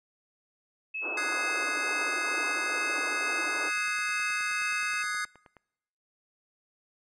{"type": "tone with tremolo", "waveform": "sine", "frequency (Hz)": 2591, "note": "E7", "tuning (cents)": -30, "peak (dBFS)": -31, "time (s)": [0.94, 5.03], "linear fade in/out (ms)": 10, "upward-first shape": "sine", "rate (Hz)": 2.2, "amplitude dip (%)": 25}
{"type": "band-pass noise", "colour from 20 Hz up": "pink", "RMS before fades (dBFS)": -39, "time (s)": [1.01, 3.72], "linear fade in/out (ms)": 50, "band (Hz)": [280, 1500], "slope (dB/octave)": 96}
{"type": "chord", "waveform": "square", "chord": "Ab dominant seventh", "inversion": "second", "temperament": "equal", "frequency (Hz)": [1244.5, 1480, 1661.2, 2093], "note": ["Eb6", "Gb6", "Ab6", "C7"], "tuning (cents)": [0, 0, 0, 0], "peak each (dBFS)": -36, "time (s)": [1.17, 5.25], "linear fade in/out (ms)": 5}
{"type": "click train", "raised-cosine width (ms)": 0.5, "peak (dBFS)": -36, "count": 21, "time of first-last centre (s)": [3.46, 5.567], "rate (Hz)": 9.49}
{"effects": ["noise-tail reverb RT60 0.9 s tail -26 dB re dry", "resampled to 24000 Hz"]}